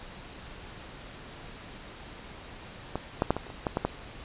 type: clicks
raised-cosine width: 1 ms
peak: -16 / -9 / -8 / -17 / -30 / -28 / -13 / -12 / -11 dBFS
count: 9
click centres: 2.956 / 3.221 / 3.306 / 3.366 / 3.467 / 3.502 / 3.668 / 3.771 / 3.85 s
effects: pink hiss -45 dBFS RMS until 4.24 s + resampled to 8000 Hz